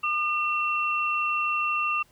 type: tone pair together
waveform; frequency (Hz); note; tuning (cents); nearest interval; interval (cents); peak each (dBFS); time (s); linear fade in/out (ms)
sine; 1208.5 / 2713; D6 / E7; +49 / +49; octave + major second; 1400; -26 / -26; 0.03-2.03; 10
effects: pink hiss -61 dBFS RMS until 2.11 s